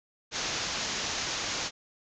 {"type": "low-pass noise", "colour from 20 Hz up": "white", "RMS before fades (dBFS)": -33, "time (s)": [0.31, 1.71], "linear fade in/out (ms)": 50, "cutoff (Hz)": 6900, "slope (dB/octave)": 96, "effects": []}